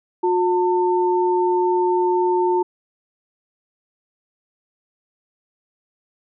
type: tone pair together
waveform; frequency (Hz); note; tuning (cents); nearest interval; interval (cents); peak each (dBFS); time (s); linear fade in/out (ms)
sine; 360.2 / 898; F#4 / A5; -46 / +35; octave + major third; 1581; -17 / -20; 0.23-2.63; 10
effects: none